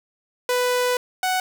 sawtooth tone pair in turn, 495.9 / 743 Hz, B4 / F#5, +7 / +7 cents, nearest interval perfect fifth, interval 700 cents, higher second, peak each -15 / -16 dBFS, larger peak first, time 0.49-0.97 / 1.23-1.4 s, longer first, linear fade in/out 2 ms, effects 8-bit

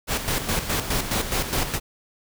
pink noise with tremolo, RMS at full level -23 dBFS, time 0.07-1.8 s, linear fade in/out 50 ms, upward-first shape square, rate 4.8 Hz, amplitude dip 60%, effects none

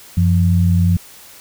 sine tone pair together, 92.1 / 173.31 Hz, F#2 / F3, -7 / -13 cents, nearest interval major seventh, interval 1094 cents, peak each -12 / -15 dBFS, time 0.17-0.97 s, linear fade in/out 5 ms, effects white hiss -41 dBFS RMS until 1.4 s

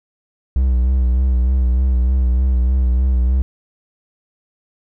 triangle tone with vibrato, 63.2 Hz, B1, 41 cents sharp, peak -10 dBFS, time 0.56-3.42 s, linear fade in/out 0 ms, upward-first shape sine, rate 3.3 Hz, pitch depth 55 cents each way, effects none

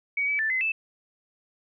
sine tone with pitch steps, 2257 / 2293 / 1765 / 2046 / 2632 Hz, C#7 / D7 / A6 / C7 / E7, +31 / -42 / +5 / -39 / -3 cents, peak -23 dBFS, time 0.17-0.72 s, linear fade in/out 5 ms, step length 110 ms, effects none

